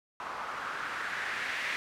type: noise with low-pass filter sweep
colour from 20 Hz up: blue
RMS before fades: -36 dBFS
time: 0.2-1.76 s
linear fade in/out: 0 ms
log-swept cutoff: 1100 to 2100 Hz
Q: 2.7
effects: none